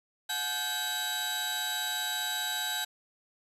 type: tone cluster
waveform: sawtooth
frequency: 727 / 852 / 1559 / 3880 Hz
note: F#5 / G#5 / G6 / B7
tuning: -31 / +44 / -10 / -31 cents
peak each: -37 / -36 / -32 / -30 dBFS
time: 0.29-2.85 s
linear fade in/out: 10 ms
effects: resampled to 32000 Hz + 9-bit